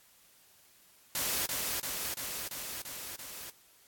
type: noise with echo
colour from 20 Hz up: white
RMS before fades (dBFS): -32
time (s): 1.15-1.46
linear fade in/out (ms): 2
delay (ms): 340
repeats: 6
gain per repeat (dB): -2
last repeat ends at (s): 3.5
effects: white hiss -62 dBFS RMS until 3.87 s + AAC 64 kbps

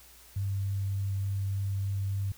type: tone with vibrato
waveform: sine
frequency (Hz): 98.3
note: G2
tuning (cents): +5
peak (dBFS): -28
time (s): 0.36-2.32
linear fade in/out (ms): 5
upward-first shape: triangle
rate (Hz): 3.4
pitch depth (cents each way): 9
effects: added 60 Hz sine -59 dBFS peak until 2.37 s + white hiss -55 dBFS RMS until 2.37 s

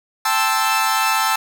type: chord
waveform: sawtooth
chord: A minor seventh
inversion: third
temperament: equal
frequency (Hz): 784 / 880 / 1046.5 / 1318.5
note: G5 / A5 / C6 / E6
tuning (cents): 0 / 0 / 0 / 0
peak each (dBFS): -21 / -16 / -22 / -16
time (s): 0.25-1.36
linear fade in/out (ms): 5
effects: none

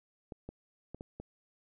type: clicks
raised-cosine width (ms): 2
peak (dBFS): -29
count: 5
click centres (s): 0.322 / 0.49 / 0.946 / 1.009 / 1.2
effects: none

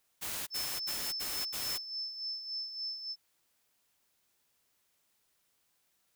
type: noise bursts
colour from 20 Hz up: white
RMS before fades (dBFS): -38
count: 5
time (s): 0.21-1.782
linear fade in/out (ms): 20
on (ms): 260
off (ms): 68
type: tone with tremolo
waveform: sine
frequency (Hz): 5274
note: E8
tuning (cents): 0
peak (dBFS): -34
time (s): 0.5-3.16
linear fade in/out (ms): 50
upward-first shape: sine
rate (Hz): 3.5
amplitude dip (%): 60
effects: white hiss -75 dBFS RMS until 6.15 s

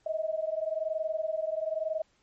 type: tone pair together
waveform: sine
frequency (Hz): 626 / 647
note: D#5 / E5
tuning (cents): +10 / -32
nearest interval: minor second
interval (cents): 58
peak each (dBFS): -31 / -32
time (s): 0.06-2.02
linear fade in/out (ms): 5
effects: pink hiss -69 dBFS RMS until 2.22 s + MP3 32 kbps

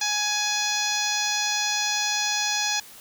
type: harmonic tone with a mistuned harmonic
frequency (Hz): 835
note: G#5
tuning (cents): +9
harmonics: 1 / 2 / 3 / 4 / 5 / 6 / 7 / 8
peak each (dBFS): -31 / -31 / -31 / -31 / -31 / -31 / -31 / -31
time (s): 0.01-2.8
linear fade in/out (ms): 5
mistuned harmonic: 4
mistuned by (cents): +33
effects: white hiss -46 dBFS RMS until 3 s

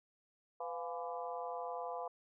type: harmonic tone with a mistuned harmonic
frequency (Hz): 167.4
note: E3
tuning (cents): +27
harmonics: 3 / 4 / 5 / 6 / 7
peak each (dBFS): -44 / -43 / -47 / -46 / -51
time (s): 0.6-2.08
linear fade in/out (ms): 5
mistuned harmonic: 4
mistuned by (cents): +75
effects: none

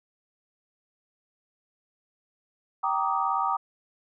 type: chord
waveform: sine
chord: Eb major seventh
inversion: first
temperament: just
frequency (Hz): 777.8 / 933.4 / 1166.7 / 1244.5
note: G5 / Bb5 / D6 / Eb6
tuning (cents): -14 / +2 / -12 / 0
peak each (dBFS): -29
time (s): 2.83-3.57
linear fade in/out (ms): 10
effects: none

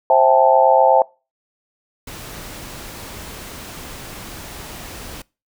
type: chord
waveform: sine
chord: A minor seventh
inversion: first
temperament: just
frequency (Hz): 528 / 660 / 792 / 880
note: C5 / E5 / G5 / A5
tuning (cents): +16 / +2 / +18 / 0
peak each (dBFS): -15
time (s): 0.1-1.02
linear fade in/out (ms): 2
type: noise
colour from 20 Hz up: pink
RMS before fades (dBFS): -34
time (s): 2.07-5.22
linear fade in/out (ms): 5
effects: noise-tail reverb RT60 0.3 s tail -24 dB re dry

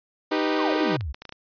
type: chord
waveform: sawtooth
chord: Eb augmented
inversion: none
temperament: equal with one note detuned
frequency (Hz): 310.1 / 392 / 493.9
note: Eb4 / G4 / B4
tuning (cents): -6 / 0 / 0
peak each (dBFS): -20 / -23 / -25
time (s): 0.31-0.97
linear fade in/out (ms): 10
type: exponential sweep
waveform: sine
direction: down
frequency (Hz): 1318.5 to 55.1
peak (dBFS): -27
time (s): 0.57-1.13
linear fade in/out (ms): 20
type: clicks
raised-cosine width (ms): 0.2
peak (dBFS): -20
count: 10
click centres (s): 0.713 / 0.745 / 0.809 / 0.91 / 1.009 / 1.145 / 1.22 / 1.253 / 1.293 / 1.324
effects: resampled to 11025 Hz

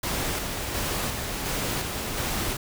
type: noise with tremolo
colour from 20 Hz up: pink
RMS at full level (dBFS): -28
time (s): 0.03-2.57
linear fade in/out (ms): 5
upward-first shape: square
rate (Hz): 1.4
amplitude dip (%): 30
effects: none

